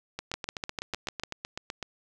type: two click trains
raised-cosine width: 0.2 ms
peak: -17 / -14 dBFS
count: 14 / 7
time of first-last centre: 0.19-1.827 / 0.34-1.236 s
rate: 7.94 / 6.7 Hz
effects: none